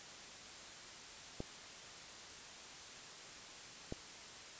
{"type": "clicks", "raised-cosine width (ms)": 2, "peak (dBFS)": -27, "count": 2, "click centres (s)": [1.404, 3.924], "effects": ["white hiss -52 dBFS RMS until 4.59 s", "resampled to 16000 Hz"]}